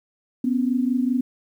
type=tone pair together; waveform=sine; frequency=246.9 / 272 Hz; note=B3 / C#4; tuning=0 / -33 cents; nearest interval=major second; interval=167 cents; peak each=-20 / -24 dBFS; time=0.44-1.21 s; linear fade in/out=5 ms; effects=9-bit